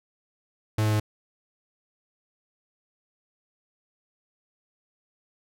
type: tone with pitch steps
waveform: 45% pulse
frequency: 108 / 107.32 / 106.64 Hz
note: A2 / A2 / G#2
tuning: -32 / -43 / +46 cents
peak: -21 dBFS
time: 0.78-0.999 s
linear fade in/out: 5 ms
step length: 73 ms
effects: none